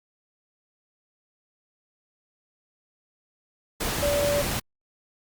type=tone in noise; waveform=sine; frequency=577 Hz; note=D5; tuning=31 cents flat; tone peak=-22 dBFS; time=4.02-4.42 s; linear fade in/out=10 ms; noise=pink; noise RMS=-28 dBFS; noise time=3.8-4.6 s; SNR=+3 dB; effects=Opus 48 kbps